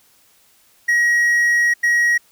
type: tone bursts at uneven times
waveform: triangle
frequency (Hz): 1900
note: A#6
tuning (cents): +33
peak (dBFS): -11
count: 2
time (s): 0.88-1.74 / 1.83-2.18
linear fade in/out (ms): 10
effects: white hiss -55 dBFS RMS until 2.31 s